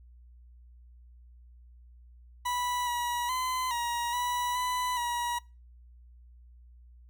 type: tone with pitch steps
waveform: 40% pulse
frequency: 983 / 966 / 1021 / 950 / 979 / 996 / 960 Hz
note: B5 / B5 / C6 / A#5 / B5 / B5 / B5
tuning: -8 / -39 / -43 / +33 / -15 / +14 / -49 cents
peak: -28 dBFS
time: 2.45-5.39 s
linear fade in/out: 10 ms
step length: 420 ms
effects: noise-tail reverb RT60 0.3 s tail -24 dB re dry + added 60 Hz sine -51 dBFS peak until 7.09 s